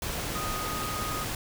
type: tone in noise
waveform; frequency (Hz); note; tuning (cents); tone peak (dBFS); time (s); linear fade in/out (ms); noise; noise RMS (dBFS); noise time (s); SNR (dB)
sine; 1244.5; D#6; 0; -34; 0.35-1.24; 2; pink; -33; 0.02-1.35; -4
effects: none